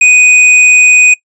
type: tone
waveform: square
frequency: 2489 Hz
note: D#7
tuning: in tune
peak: -3 dBFS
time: 0.01-1.14 s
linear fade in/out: 5 ms
effects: noise-tail reverb RT60 0.1 s tail -21 dB re dry + resampled to 22050 Hz